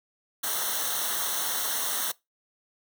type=noise with comb filter; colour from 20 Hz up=white; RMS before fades=-29 dBFS; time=0.43-2.12 s; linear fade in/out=10 ms; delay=0.41 ms; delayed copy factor=-0.9; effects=noise-tail reverb RT60 0.2 s tail -22 dB re dry